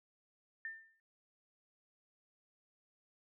sine tone with exponential decay, 1796 Hz, A6, 35 cents sharp, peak -38 dBFS, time 0.65-1 s, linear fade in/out 1 ms, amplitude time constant 76 ms, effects none

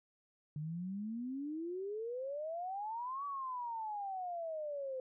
sine exponential two-way sweep, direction up then down, 146.5 to 1150 to 511 Hz, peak -38 dBFS, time 0.56-5 s, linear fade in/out 2 ms, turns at 3.25 s, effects none

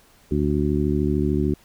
harmonic tone, 73.42 Hz, D2, in tune, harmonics 1 / 2 / 3 / 4 / 5, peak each -25 / -25 / -25 / -25 / -25 dBFS, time 0.31-1.54 s, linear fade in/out 5 ms, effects pink hiss -55 dBFS RMS until 1.64 s

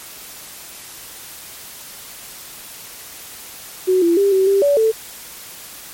sine tone with pitch steps, 371.2 / 339.8 / 398 / 381.5 / 394.5 / 572 / 442.8 Hz, F#4 / F4 / G4 / G4 / G4 / D5 / A4, +6 / -47 / +26 / -47 / +11 / -46 / +11 cents, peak -11 dBFS, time 3.87-4.92 s, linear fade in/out 20 ms, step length 150 ms, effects white hiss -36 dBFS RMS until 5.93 s + MP3 64 kbps

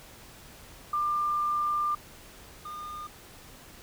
sine / triangle tone pair in turn, 1194 / 1214.2 Hz, D6 / D#6, +28 / -43 cents, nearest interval unison, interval 29 cents, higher second, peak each -25 / -35 dBFS, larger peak first, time 0.93-1.95 / 2.65-3.07 s, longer first, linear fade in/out 5 ms, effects pink hiss -50 dBFS RMS until 3.82 s

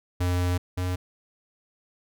square tone pair in turn, 89.3 / 90.65 Hz, F2 / F#2, +39 / -35 cents, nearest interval unison, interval 26 cents, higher second, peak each -23 / -26 dBFS, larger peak first, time 0.2-0.58 / 0.77-0.96 s, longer first, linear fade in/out 10 ms, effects none

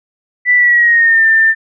sine tone with pitch glide, 1975.5 to 1790.7 Hz, B6 to A6, 0 to +30 cents, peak -6 dBFS, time 0.45-1.55 s, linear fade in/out 50 ms, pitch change -170 cents, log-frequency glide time 0.55-1.25 s, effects none

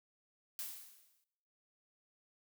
blue noise with exponential decay, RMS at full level -40 dBFS, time 0.59-1.24 s, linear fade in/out 0 ms, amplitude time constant 140 ms, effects noise-tail reverb RT60 0.9 s tail -20 dB re dry

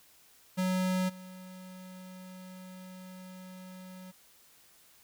square tone with level steps, 185 Hz, F#3, in tune, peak -28 / -46 dBFS, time 0.57-4.12 s, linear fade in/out 20 ms, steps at 1.08 s, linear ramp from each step 20 ms, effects white hiss -61 dBFS RMS until 5.03 s

